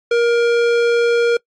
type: tone with tanh clipping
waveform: sine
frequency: 471.3 Hz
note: A#4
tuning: 19 cents sharp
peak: -14 dBFS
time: 0.11-1.37 s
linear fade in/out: 5 ms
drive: 17 dB
effects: noise-tail reverb RT60 0.1 s tail -25 dB re dry + AAC 64 kbps